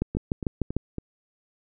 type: two click trains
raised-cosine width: 3 ms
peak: -18 / -11 dBFS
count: 4 / 6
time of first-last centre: 0.15-0.983 / 0.02-0.766 s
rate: 3.6 / 6.7 Hz
effects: none